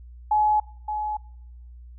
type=tone pair in turn; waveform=sine; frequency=848 / 848 Hz; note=G#5 / G#5; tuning=+36 / +36 cents; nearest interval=unison; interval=0 cents; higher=neither; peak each=-17 / -25 dBFS; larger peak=first; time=0.31-0.6 / 0.88-1.17 s; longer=neither; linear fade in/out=5 ms; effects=noise-tail reverb RT60 0.8 s tail -24 dB re dry + added 60 Hz sine -41 dBFS peak until 1.98 s